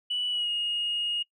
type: tone with pitch glide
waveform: sine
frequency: 2956 to 2865 Hz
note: F#7 to F7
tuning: -2 to +44 cents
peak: -25 dBFS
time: 0.1-1.23 s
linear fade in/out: 10 ms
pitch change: -54 cents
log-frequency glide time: 0.3-0.5 s
effects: noise-tail reverb RT60 0.1 s tail -22 dB re dry + tanh soft clip ceiling -22 dBFS